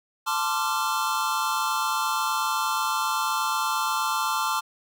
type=chord; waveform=square; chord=D minor seventh; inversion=second; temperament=equal with one note detuned; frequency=880 / 1046.5 / 1174.7 / 1375.3 Hz; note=A5 / C6 / D6 / F6; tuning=0 / 0 / 0 / -27 cents; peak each=-30 dBFS; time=0.26-4.61 s; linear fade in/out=20 ms; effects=none

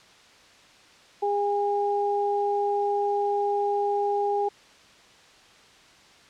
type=tone pair together; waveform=sine; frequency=407 / 814 Hz; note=G#4 / G#5; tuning=-35 / -35 cents; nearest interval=octave; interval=1200 cents; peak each=-25 dBFS; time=1.22-4.49 s; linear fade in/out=10 ms; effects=white hiss -53 dBFS RMS until 6.29 s + low-pass 5000 Hz 12 dB/octave

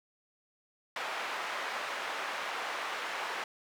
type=band-pass noise; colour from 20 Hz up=white; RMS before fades=-37 dBFS; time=0.96-3.44 s; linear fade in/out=2 ms; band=620 to 1800 Hz; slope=12 dB/octave; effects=none

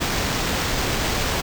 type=noise with sample-and-hold; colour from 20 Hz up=pink; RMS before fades=-23 dBFS; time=0-1.42 s; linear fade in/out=20 ms; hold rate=11025 Hz; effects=none

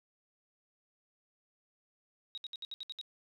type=tone bursts; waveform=sine; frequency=3802 Hz; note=A#7; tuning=33 cents sharp; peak=-39 dBFS; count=8; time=2.35-3.013 s; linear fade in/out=0 ms; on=26 ms; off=65 ms; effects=none

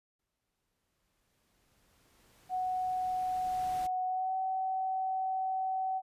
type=noise with exponential growth; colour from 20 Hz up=pink; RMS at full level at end=-47 dBFS; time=0.19-3.87 s; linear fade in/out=5 ms; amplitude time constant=800 ms
type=tone with pitch glide; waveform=sine; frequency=740 to 757.7 Hz; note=F#5 to F#5; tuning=0 to +41 cents; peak=-30 dBFS; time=2.49-6.02 s; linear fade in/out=50 ms; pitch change=+41 cents; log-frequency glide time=4.06-4.35 s
effects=resampled to 32000 Hz

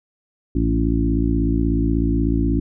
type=harmonic tone with a mistuned harmonic; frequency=56.4 Hz; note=A1; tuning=44 cents sharp; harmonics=1 / 2 / 3 / 4 / 5 / 6; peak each=-20 / -25 / -26 / -26 / -21 / -26 dBFS; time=0.55-2.6 s; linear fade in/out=5 ms; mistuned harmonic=2; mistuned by=-44 cents; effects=none

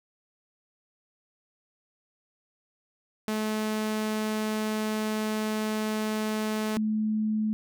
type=tone pair in turn; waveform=sawtooth / sine; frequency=215.7 / 215.7 Hz; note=A3 / A3; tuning=-34 / -34 cents; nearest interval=unison; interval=0 cents; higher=neither; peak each=-23 / -24 dBFS; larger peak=first; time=3.28-6.77 / 6.77-7.53 s; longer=first; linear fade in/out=0 ms; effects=none

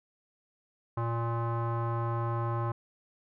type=tone with low-pass filter; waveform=square; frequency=116.54 Hz; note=A#2; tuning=in tune; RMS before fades=-31 dBFS; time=0.97-2.72 s; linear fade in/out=5 ms; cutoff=1100 Hz; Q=4.1; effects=none

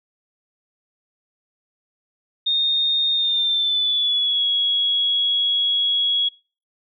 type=tone with pitch glide; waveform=sine; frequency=3677 to 3333 Hz; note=A#7 to G#7; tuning=-24 to +5 cents; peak=-17 dBFS; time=2.46-6.29 s; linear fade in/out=10 ms; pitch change=-171 cents; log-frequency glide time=3.12-4.45 s; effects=noise-tail reverb RT60 0.4 s tail -25 dB re dry

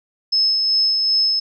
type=tone with tremolo; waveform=sine; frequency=5200 Hz; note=E8; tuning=24 cents flat; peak=-13 dBFS; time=0.32-1.4 s; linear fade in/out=10 ms; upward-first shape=sine; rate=2.6 Hz; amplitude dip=30%; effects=none

